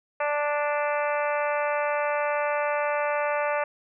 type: harmonic tone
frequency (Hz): 293.7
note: D4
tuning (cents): 0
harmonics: 2 / 3 / 4 / 5 / 6 / 7 / 8 / 9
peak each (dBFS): -26 / -30 / -32 / -34 / -36 / -37 / -38 / -39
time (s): 0.2-3.64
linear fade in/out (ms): 5
effects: none